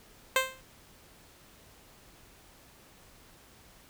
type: tone with exponential decay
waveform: 10% pulse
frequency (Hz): 523.3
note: C5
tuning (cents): 0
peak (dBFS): -12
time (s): 0.36-0.61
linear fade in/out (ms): 1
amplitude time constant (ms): 53
effects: pink hiss -57 dBFS RMS until 3.89 s